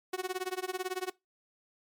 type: tone with tremolo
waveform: sawtooth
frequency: 370 Hz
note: F#4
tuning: in tune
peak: -26 dBFS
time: 0.13-1.1 s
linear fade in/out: 5 ms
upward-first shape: sine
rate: 18 Hz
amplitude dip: 95%
effects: noise-tail reverb RT60 0.2 s tail -22 dB re dry + MP3 96 kbps